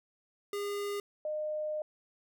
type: tone pair in turn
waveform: square / sine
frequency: 406.7 / 610.6 Hz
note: G#4 / D#5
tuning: -36 / -33 cents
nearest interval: perfect fifth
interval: 703 cents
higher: second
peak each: -34 / -32 dBFS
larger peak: second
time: 0.53-1 / 1.25-1.82 s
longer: second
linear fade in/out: 2 ms
effects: none